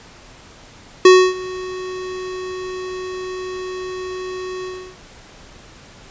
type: tone with ADSR envelope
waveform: square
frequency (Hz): 370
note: F#4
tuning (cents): 0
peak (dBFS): -4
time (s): 1.05-4.98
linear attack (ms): 4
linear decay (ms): 280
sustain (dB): -22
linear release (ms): 340
effects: pink hiss -43 dBFS RMS until 6.1 s + resampled to 16000 Hz